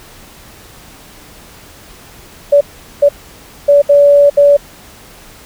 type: tone bursts at uneven times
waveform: sine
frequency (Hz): 573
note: D5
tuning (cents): -43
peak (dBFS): -3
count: 5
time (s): 2.52-2.61 / 3.02-3.09 / 3.68-3.82 / 3.89-4.3 / 4.37-4.57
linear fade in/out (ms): 10
effects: pink hiss -38 dBFS RMS until 5.45 s